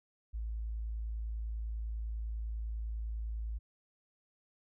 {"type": "tone", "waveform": "sine", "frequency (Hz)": 55, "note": "A1", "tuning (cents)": 0, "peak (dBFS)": -35, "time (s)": [0.33, 3.59], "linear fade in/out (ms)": 20, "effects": []}